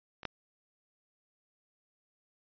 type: clicks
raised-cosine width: 0.3 ms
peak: -29 / -17 dBFS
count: 2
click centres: 0.232 / 0.253 s
effects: resampled to 11025 Hz